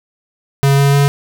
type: tone with pitch steps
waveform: square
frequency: 138.8 / 140.09 / 141.39 Hz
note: C#3 / C#3 / C#3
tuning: +3 / +19 / +35 cents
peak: -9 dBFS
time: 0.63-1.08 s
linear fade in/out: 0 ms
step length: 150 ms
effects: none